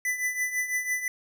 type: tone with tremolo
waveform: square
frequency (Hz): 1996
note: B6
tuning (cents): +18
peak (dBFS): -24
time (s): 0.05-1.08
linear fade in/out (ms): 2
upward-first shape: triangle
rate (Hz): 6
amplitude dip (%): 75
effects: none